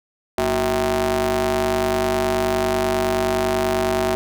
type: ring-modulated tone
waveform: sawtooth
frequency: 138.59 Hz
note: C#3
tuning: in tune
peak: -11 dBFS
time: 0.38-4.15 s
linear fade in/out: 0 ms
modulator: 510 Hz
effects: none